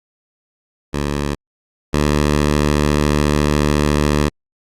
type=tone pair in turn; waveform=10% pulse; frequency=72.2 / 74.02 Hz; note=D2 / D2; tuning=-29 / +14 cents; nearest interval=unison; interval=43 cents; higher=second; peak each=-10 / -5 dBFS; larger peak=second; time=0.93-1.35 / 1.93-4.29 s; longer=second; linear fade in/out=10 ms; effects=low-pass 10000 Hz 12 dB/octave + Opus 48 kbps